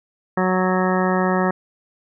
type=harmonic tone; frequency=185 Hz; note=F#3; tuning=in tune; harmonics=1 / 2 / 3 / 4 / 5 / 6 / 7 / 9 / 10; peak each=-20 / -23 / -25 / -26 / -27 / -28 / -28 / -30 / -30 dBFS; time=0.37-1.51 s; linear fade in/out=5 ms; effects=none